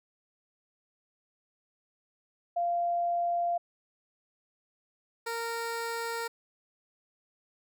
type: tone pair in turn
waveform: sine / 15% pulse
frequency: 693 / 462.5 Hz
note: F5 / A#4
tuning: -14 / -14 cents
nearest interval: perfect fifth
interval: 700 cents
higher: first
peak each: -26 / -26 dBFS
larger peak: neither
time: 2.56-3.58 / 5.26-6.28 s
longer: neither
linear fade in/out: 10 ms
effects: none